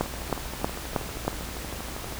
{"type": "two click trains", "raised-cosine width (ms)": 1, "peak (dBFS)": [-22, -9], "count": [27, 5], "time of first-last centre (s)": [[0.06, 2.123], [0.01, 1.28]], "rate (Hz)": [12.6, 3.15], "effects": ["added 60 Hz sine -40 dBFS peak until 2.19 s", "pink hiss -37 dBFS RMS until 2.19 s"]}